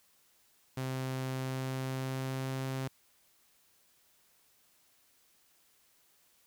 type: tone with pitch glide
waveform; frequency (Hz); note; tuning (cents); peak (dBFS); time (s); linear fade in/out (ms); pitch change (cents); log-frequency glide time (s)
sawtooth; 130.81 to 132.48; C3 to C3; 0 to +22; -30; 0.77-2.88; 5; +22; 1.28-2.67
effects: white hiss -68 dBFS RMS until 6.46 s